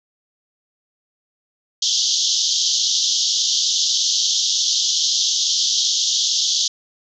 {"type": "band-pass noise", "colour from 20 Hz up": "white", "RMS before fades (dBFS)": -19, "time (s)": [1.82, 6.68], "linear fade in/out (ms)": 5, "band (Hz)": [3100, 6600], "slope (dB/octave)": 96, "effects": []}